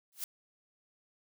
blue noise with exponential growth, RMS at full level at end -33 dBFS, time 0.12-0.24 s, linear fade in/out 1 ms, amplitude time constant 25 ms, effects none

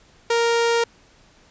sawtooth tone, 466.2 Hz, A#4, in tune, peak -13 dBFS, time 0.3-0.84 s, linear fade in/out 5 ms, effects pink hiss -54 dBFS RMS until 1.5 s + resampled to 16000 Hz

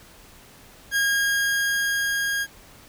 40% pulse tone with level ramp, 1629 Hz, G#6, 34 cents flat, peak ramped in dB -18 to -22 dBFS, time 0.91-2.47 s, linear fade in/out 50 ms, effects pink hiss -49 dBFS RMS until 2.88 s

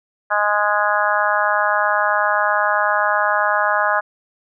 harmonic tone, 207.7 Hz, G#3, in tune, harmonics 3 / 4 / 5 / 6 / 7 / 8, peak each -22 / -22 / -22 / -22 / -22 / -22 dBFS, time 0.3-4.01 s, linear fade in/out 20 ms, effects none

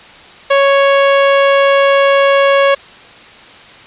sawtooth tone, 554.4 Hz, C#5, in tune, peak -3 dBFS, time 0.5-2.75 s, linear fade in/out 10 ms, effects white hiss -37 dBFS RMS until 3.86 s + resampled to 8000 Hz

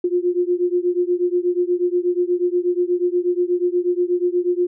sine beating tone pair, 351.7 / 360 Hz, F4 / F#4, +12 / -47 cents, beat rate 8.3 Hz, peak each -19 / -20 dBFS, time 0.04-4.67 s, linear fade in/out 5 ms, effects none

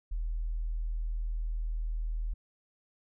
sine tone, 39.96 Hz, D#1, 47 cents sharp, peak -30 dBFS, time 0.11-2.34 s, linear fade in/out 10 ms, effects none

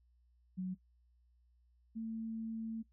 sine tone pair in turn, 185 / 224 Hz, F#3 / A3, 0 / +31 cents, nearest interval minor third, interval 331 cents, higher second, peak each -36 / -38 dBFS, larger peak first, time 0.57-0.75 / 1.95-2.83 s, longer second, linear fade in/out 20 ms, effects noise-tail reverb RT60 0.1 s tail -19 dB re dry + added 60 Hz sine -67 dBFS peak until 2.92 s

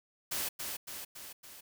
white noise with echo, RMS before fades -35 dBFS, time 0.31-0.49 s, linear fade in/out 10 ms, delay 280 ms, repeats 4, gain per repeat -4 dB, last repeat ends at 1.61 s, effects none

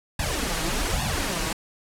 pink noise with flanger, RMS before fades -26 dBFS, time 0.19-1.53 s, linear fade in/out 5 ms, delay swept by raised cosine 1.1 to 6.3 ms, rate 1.2 Hz, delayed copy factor +0.95, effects low-pass 11000 Hz 12 dB/octave

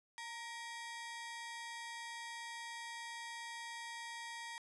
sawtooth ring-modulated tone, 1409 Hz, F6, 15 cents sharp, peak -38 dBFS, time 0.18-4.58 s, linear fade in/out 0 ms, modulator 485 Hz, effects resampled to 24000 Hz + 12-bit

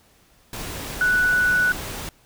sine tone in noise, 1480 Hz, F#6, in tune, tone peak -16 dBFS, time 1.01-1.72 s, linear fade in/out 2 ms, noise pink, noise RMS -32 dBFS, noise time 0.53-2.09 s, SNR +13 dB, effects pink hiss -57 dBFS RMS until 2.25 s

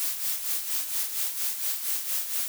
blue noise with tremolo, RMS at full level -27 dBFS, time 0-2.48 s, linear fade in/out 0 ms, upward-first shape sine, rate 4.3 Hz, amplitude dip 60%, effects none

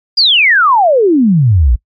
sine exponential sweep, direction down, 4978 to 53 Hz, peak -5 dBFS, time 0.17-1.76 s, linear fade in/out 10 ms, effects noise-tail reverb RT60 0.1 s tail -23 dB re dry + MP3 32 kbps

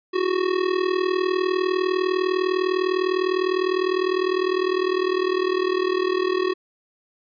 square tone with amplitude modulation, 370 Hz, F#4, in tune, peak -17 dBFS, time 0.13-6.54 s, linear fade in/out 20 ms, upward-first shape sine, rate 39.9 Hz, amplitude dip 80%, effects resampled to 11025 Hz

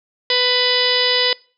harmonic tone, 497 Hz, B4, 11 cents sharp, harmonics 1 / 2 / 3 / 4 / 5 / 6 / 7 / 8 / 9 / 10, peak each -21 / -28 / -33 / -22 / -32 / -22 / -23 / -22 / -27 / -21 dBFS, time 0.3-1.33 s, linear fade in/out 2 ms, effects noise-tail reverb RT60 0.4 s tail -24 dB re dry

